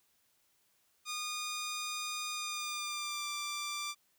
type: tone with pitch glide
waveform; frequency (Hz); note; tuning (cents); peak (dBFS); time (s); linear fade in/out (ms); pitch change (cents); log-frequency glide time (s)
10% pulse; 1224 to 1178.9; D#6 to D6; -29 to +6; -28; 1.05-3.95; 50; -65; 2.33-3.28
effects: white hiss -73 dBFS RMS until 4.18 s